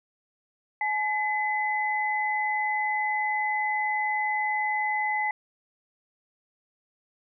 sine tone pair together, 849.3 / 2020 Hz, G#5 / B6, +39 / +39 cents, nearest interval octave + minor third, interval 1500 cents, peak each -27 dBFS, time 0.81-5.31 s, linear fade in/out 2 ms, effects none

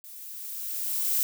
violet noise with level ramp, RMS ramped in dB -45 to -24 dBFS, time 0.04-1.23 s, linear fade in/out 0 ms, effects none

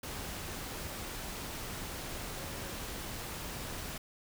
sine tone in noise, 546 Hz, C#5, 26 cents flat, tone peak -51 dBFS, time 2.37-2.73 s, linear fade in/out 5 ms, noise pink, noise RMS -41 dBFS, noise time 0.03-3.98 s, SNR -13 dB, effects none

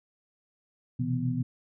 sine tone cluster, 123.8 / 130.8 / 164.5 / 248.3 Hz, B2 / C3 / E3 / B3, +5 / 0 / -3 / +9 cents, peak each -30 / -33 / -34 / -31 dBFS, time 0.99-1.43 s, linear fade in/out 10 ms, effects none

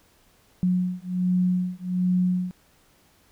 sine beating tone pair, 180.8 / 182.1 Hz, F#3 / F#3, -40 / -27 cents, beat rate 1.3 Hz, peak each -24 dBFS, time 0.63-2.51 s, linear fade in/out 0 ms, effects pink hiss -60 dBFS RMS until 3.31 s

